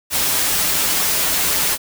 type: noise with comb filter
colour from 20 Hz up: white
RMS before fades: -18 dBFS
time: 0.1-1.78 s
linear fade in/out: 50 ms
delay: 8.6 ms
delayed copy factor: -0.55
effects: none